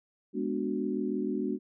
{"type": "chord", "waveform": "sine", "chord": "G# half-diminished seventh", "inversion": "none", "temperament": "equal", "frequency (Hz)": [207.7, 246.9, 293.7, 370], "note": ["G#3", "B3", "D4", "F#4"], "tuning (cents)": [0, 0, 0, 0], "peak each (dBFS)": -34, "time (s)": [0.33, 1.59], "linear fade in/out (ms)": 50, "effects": []}